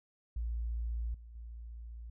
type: tone with level steps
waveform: sine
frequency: 57.5 Hz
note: A#1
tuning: 23 cents flat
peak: -33 / -48 / -43 dBFS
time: 0.36-2.1 s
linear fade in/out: 5 ms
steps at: 1.14 / 1.35 s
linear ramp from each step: 5 ms
effects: none